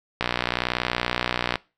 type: click train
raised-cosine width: 0.3 ms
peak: -6 dBFS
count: 83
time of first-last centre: 0.21-1.556 s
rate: 60.9 Hz
effects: noise-tail reverb RT60 0.3 s tail -22 dB re dry